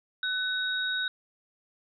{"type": "tone pair together", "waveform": "sine", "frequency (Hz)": [1500, 3780], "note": ["F#6", "A#7"], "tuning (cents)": [23, 23], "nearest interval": "octave + major third", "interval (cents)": 1600, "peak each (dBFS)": [-29, -31], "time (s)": [0.23, 1.08], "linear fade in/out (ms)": 2, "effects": []}